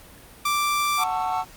sawtooth tone, 1174.7 Hz, D6, in tune, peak -17 dBFS, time 0.45-1.04 s, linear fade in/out 5 ms
triangle chord, F# minor seventh, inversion none, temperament just, 740 / 888 / 1110 / 1332 Hz, F#5 / A5 / C#6 / E6, 0 / +16 / +2 / +18 cents, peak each -24 / -25 / -29 / -30 dBFS, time 0.97-1.45 s, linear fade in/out 50 ms
effects pink hiss -47 dBFS RMS until 1.56 s + Opus 32 kbps

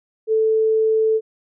sine tone, 440 Hz, A4, in tune, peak -14 dBFS, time 0.27-1.21 s, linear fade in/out 50 ms, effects none

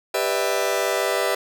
sawtooth chord, E minor seventh, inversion first, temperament just, 395.6 / 494.4 / 593.3 / 659.3 Hz, G4 / B4 / D5 / E5, +16 / +2 / +18 / 0 cents, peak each -22 dBFS, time 0.14-1.35 s, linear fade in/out 5 ms, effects none

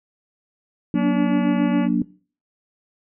harmonic tone, 286.5 Hz, D4, 43 cents flat, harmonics 1 / 2 / 3 / 4 / 5 / 6 / 7 / 8 / 9 / 10, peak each -24 / -30 / -34 / -36 / -38 / -40 / -41 / -42 / -43 / -44 dBFS, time 0.94-1.89 s, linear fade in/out 50 ms
sine chord, Gb augmented, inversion none, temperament equal with one note detuned, 185 / 237.8 / 293.7 Hz, Gb3 / Bb3 / D4, 0 / +35 / 0 cents, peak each -21 dBFS, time 0.94-2.02 s, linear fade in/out 2 ms
effects noise-tail reverb RT60 0.4 s tail -19 dB re dry

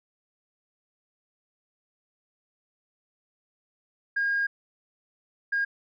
sine tone bursts at uneven times, 1624 Hz, G#6, 39 cents flat, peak -22 dBFS, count 2, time 4.16-4.47 / 5.52-5.65 s, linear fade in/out 10 ms, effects tanh soft clip ceiling -19 dBFS

